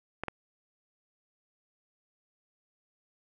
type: clicks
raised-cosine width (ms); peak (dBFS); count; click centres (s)
0.5; -18; 2; 0.236 / 0.283
effects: none